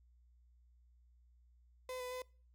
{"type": "tone with pitch steps", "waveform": "35% pulse", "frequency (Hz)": [509, 500, 506], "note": ["C5", "B4", "B4"], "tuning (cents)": [-48, 21, 42], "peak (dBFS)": -40, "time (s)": [1.89, 2.22], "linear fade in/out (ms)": 2, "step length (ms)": 110, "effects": ["noise-tail reverb RT60 0.4 s tail -23 dB re dry", "added 60 Hz sine -64 dBFS peak until 2.54 s"]}